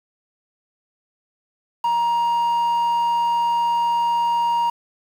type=tone with quantisation; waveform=triangle; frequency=942 Hz; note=A#5; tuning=18 cents sharp; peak=-15 dBFS; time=1.84-4.7 s; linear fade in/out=5 ms; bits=7; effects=none